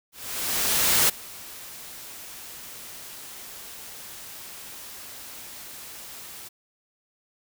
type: noise with ADSR envelope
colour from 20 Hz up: white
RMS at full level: -19 dBFS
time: 0.12-6.49 s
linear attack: 970 ms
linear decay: 10 ms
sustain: -22 dB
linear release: 15 ms
effects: none